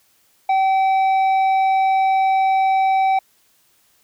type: tone with tanh clipping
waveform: triangle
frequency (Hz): 768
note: G5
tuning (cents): -36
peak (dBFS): -15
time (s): 0.49-3.19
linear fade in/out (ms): 5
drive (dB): 11
effects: white hiss -59 dBFS RMS until 4.03 s